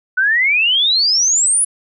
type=exponential sweep; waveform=sine; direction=up; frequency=1472 to 10210 Hz; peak=-11 dBFS; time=0.17-1.65 s; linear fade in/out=10 ms; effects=none